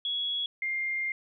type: tone pair in turn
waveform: sine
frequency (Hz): 3351 / 2111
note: G#7 / C7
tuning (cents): +15 / +15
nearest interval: minor sixth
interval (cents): 800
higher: first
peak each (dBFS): -28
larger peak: neither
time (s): 0.05-0.46 / 0.62-1.12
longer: second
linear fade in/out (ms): 2
effects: none